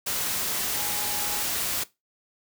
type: tone in noise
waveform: sine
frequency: 830.6 Hz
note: G#5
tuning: in tune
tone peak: -38 dBFS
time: 0.76-1.43 s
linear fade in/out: 10 ms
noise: white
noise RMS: -28 dBFS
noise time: 0.06-1.84 s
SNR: -13 dB
effects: noise-tail reverb RT60 0.2 s tail -18 dB re dry